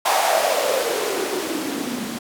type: noise with band-pass filter sweep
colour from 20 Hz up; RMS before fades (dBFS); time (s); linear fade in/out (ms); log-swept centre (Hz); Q
blue; -22; 0.05-2.19; 10; 800 to 210; 5.6
effects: none